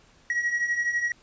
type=beating tone pair; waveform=triangle; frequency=1900 / 1912 Hz; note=A#6 / A#6; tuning=+33 / +43 cents; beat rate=12 Hz; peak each=-29 / -23 dBFS; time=0.3-1.12 s; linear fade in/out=2 ms; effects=pink hiss -58 dBFS RMS until 1.22 s + resampled to 16000 Hz